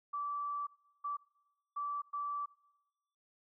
sine tone bursts at uneven times, 1159 Hz, D6, 23 cents flat, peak -35 dBFS, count 4, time 0.13-0.67 / 1.04-1.17 / 1.76-2.02 / 2.13-2.46 s, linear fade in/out 10 ms, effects noise-tail reverb RT60 1.0 s tail -23 dB re dry

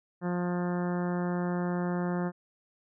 harmonic tone, 177 Hz, F3, 23 cents sharp, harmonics 1 / 2 / 3 / 4 / 5 / 6 / 7 / 8 / 9 / 10, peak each -29 / -35 / -39 / -41 / -43 / -45 / -46 / -47 / -48 / -49 dBFS, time 0.21-2.32 s, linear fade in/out 50 ms, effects none

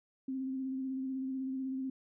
sine tone with vibrato, 263.7 Hz, C4, 14 cents sharp, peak -34 dBFS, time 0.28-1.9 s, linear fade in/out 5 ms, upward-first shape square, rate 16 Hz, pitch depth 19 cents each way, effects none

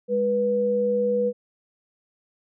sine tone pair together, 205.7 / 489.2 Hz, G#3 / B4, -16 / -16 cents, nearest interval octave + minor third, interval 1500 cents, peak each -28 / -20 dBFS, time 0.08-1.33 s, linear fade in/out 50 ms, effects none

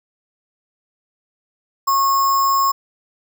sine tone with sample-and-hold, 1094 Hz, C#6, 23 cents flat, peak -13 dBFS, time 1.87-2.72 s, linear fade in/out 10 ms, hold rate 6300 Hz, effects none

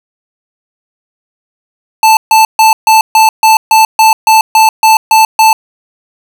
square tone bursts, 880 Hz, A5, in tune, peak -3 dBFS, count 13, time 2.03-5.53 s, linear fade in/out 2 ms, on 140 ms, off 140 ms, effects none

